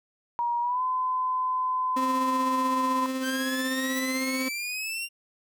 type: tone with pitch glide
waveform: sine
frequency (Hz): 951 to 1019.3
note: A#5 to C6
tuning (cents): +34 to -46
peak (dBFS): -24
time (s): 0.39-3.06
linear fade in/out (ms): 0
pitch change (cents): +120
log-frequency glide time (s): 0.61-0.82
type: tone with tremolo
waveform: 35% pulse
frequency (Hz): 261.6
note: C4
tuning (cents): 0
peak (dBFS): -25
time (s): 1.96-4.49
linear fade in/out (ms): 10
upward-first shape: sine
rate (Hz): 16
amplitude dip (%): 30
type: exponential sweep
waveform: sawtooth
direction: up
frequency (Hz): 1541 to 2794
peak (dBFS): -27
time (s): 3.21-5.09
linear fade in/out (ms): 50
type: noise with exponential growth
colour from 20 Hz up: violet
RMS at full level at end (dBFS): -34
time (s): 3.88-3.99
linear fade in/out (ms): 0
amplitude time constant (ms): 23
effects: none